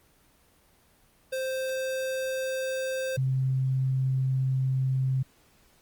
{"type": "tone pair in turn", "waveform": ["square", "sine"], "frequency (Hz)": [523.3, 131.58], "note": ["C5", "C3"], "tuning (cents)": [0, 10], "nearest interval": "2 octaves", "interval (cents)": 2390, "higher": "first", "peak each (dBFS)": [-29, -23], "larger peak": "second", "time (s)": [[1.32, 3.17], [3.17, 5.23]], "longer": "second", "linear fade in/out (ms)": 10, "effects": ["pink hiss -62 dBFS RMS until 5.81 s", "Opus 24 kbps"]}